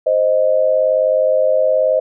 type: tone pair together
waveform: sine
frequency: 523 / 622 Hz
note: C5 / D#5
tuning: -1 / -1 cents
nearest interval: minor third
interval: 300 cents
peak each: -14 dBFS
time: 0.06-2 s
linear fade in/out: 10 ms
effects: none